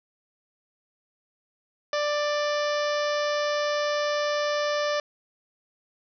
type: harmonic tone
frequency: 590 Hz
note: D5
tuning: 8 cents sharp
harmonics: 1 / 2 / 3 / 4 / 5 / 6 / 7 / 8 / 9 / 10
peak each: -25 / -31 / -33 / -39 / -40 / -40 / -43 / -41 / -40 / -44 dBFS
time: 1.93-5 s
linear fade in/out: 2 ms
effects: none